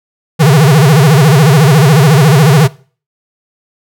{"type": "tone with vibrato", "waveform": "square", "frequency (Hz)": 146.4, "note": "D3", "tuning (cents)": -5, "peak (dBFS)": -4, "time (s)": [0.39, 2.68], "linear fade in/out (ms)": 20, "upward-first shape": "sine", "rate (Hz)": 14, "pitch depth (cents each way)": 220, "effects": ["noise-tail reverb RT60 0.4 s tail -21 dB re dry"]}